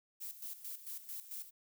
violet noise with tremolo, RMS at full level -44 dBFS, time 0.2-1.51 s, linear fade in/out 20 ms, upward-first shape square, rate 4.5 Hz, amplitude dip 70%, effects none

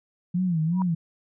sine tone with vibrato, 170.5 Hz, F3, 41 cents flat, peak -21 dBFS, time 0.34-0.95 s, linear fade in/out 10 ms, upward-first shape sine, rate 2.7 Hz, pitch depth 150 cents each way
sine tone with exponential growth, 962 Hz, B5, 46 cents flat, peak -25 dBFS, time 0.72-0.82 s, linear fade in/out 1 ms, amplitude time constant 21 ms
effects none

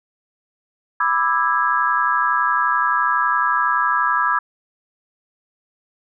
sine chord, E dominant seventh, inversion second, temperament just, 988.9 / 1186.7 / 1318.5 / 1648.1 Hz, B5 / D6 / E6 / G#6, +2 / +18 / 0 / -14 cents, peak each -21 dBFS, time 1-4.39 s, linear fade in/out 5 ms, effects none

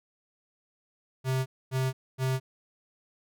square tone bursts, 130.9 Hz, C3, 1 cent sharp, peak -26 dBFS, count 3, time 1.24-2.4 s, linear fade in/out 50 ms, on 220 ms, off 250 ms, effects none

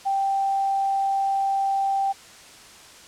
sine tone, 784 Hz, G5, in tune, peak -20 dBFS, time 0.05-2.13 s, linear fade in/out 20 ms, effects white hiss -46 dBFS RMS until 3.07 s + low-pass 8000 Hz 12 dB/octave

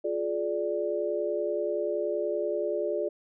sine chord, D diminished, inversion first, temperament just, 352.4 / 422.9 / 587.3 Hz, F4 / Ab4 / D5, +16 / +31 / 0 cents, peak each -32 / -31 / -30 dBFS, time 0.04-3.09 s, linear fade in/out 10 ms, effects none

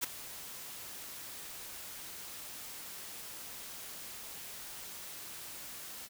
white noise with ADSR envelope, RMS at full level -31 dBFS, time 0.01-6.09 s, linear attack 26 ms, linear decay 13 ms, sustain -15 dB, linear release 44 ms, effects none

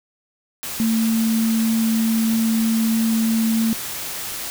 sine tone in noise, 224.6 Hz, A3, 36 cents sharp, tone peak -16 dBFS, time 0.8-3.73 s, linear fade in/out 0 ms, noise white, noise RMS -29 dBFS, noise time 0.63-4.5 s, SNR +10 dB, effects none

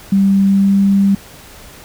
sine tone with pitch glide, 196 to 197.48 Hz, G3 to G3, 0 to +13 cents, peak -8 dBFS, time 0.12-1.15 s, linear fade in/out 5 ms, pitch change +13 cents, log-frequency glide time 0.47-0.77 s, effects pink hiss -38 dBFS RMS until 1.84 s

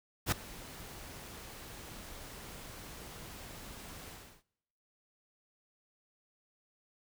pink noise with ADSR envelope, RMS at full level -28 dBFS, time 0.26-4.43 s, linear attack 60 ms, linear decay 6 ms, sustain -20 dB, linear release 340 ms, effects noise-tail reverb RT60 1.0 s tail -26 dB re dry

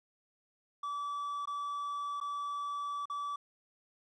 triangle tone with dropouts, 1153 Hz, D6, 32 cents flat, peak -33 dBFS, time 0.83-3.36 s, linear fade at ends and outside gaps 5 ms, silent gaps 1.456-1.473 / 2.202-2.211 / 3.056-3.098 s, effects resampled to 22050 Hz + 12-bit

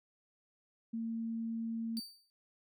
sine tone, 227.4 Hz, A#3, 43 cents flat, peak -35 dBFS, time 0.93-2 s, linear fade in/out 10 ms
40% pulse tone with exponential decay, 4611 Hz, D8, 33 cents flat, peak -36 dBFS, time 1.97-2.3 s, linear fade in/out 0 ms, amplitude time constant 71 ms
effects none

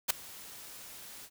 white noise with ADSR envelope, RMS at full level -25 dBFS, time 0.08-1.3 s, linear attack 23 ms, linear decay 7 ms, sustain -23 dB, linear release 57 ms, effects none

